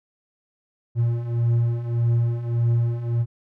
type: beating tone pair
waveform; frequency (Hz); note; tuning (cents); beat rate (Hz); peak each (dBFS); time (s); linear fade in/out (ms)
triangle; 116.54 / 118.24; A#2 / A#2; 0 / +25; 1.7; -23 / -18; 0.95-3.26; 50
effects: none